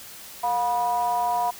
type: ring-modulated tone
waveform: triangle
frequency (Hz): 130.4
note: C3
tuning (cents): -5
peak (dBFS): -16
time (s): 0.43-1.51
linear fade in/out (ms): 10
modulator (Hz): 843
effects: white hiss -42 dBFS RMS until 1.59 s